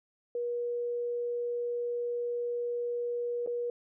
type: tone with dropouts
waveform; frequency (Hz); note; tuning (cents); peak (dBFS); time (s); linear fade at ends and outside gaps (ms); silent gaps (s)
sine; 480; B4; -49; -30; 0.35-3.7; 2; 3.463-3.473
effects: none